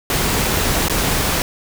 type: noise with dropouts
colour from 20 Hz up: pink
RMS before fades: -18 dBFS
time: 0.1-1.42 s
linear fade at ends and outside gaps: 1 ms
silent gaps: 0.884-0.897 s
effects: none